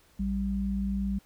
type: tone pair together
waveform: sine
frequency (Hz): 58.18 / 196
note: A#1 / G3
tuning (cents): -3 / 0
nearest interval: octave + major sixth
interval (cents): 2103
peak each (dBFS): -32 / -28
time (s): 0.19-1.19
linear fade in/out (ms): 10
effects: pink hiss -62 dBFS RMS until 1.25 s